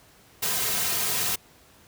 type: noise with comb filter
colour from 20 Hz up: white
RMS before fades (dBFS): -26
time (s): 0.42-1.36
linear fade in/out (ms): 10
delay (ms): 3.5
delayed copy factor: -0.65
effects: pink hiss -55 dBFS RMS until 1.87 s + high-pass 60 Hz 12 dB/octave